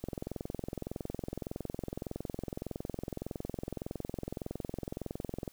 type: click train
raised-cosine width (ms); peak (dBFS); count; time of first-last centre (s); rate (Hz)
2; -23; 119; 0.04-5.478; 21.7
effects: white hiss -63 dBFS RMS until 5.52 s